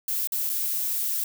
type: noise with dropouts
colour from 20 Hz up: violet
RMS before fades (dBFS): -27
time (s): 0.08-1.24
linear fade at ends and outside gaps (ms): 2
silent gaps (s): 0.273-0.321 / 0.494-0.498
effects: none